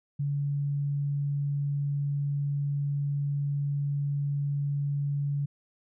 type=tone; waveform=sine; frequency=142.6 Hz; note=C#3; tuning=49 cents sharp; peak=-26 dBFS; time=0.19-5.46 s; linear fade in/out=10 ms; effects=none